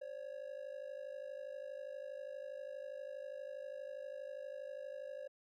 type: ring-modulated tone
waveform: triangle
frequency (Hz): 554.4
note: C#5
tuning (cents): 0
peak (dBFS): -39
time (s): 0.01-5.28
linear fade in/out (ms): 10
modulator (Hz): 26.2
effects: none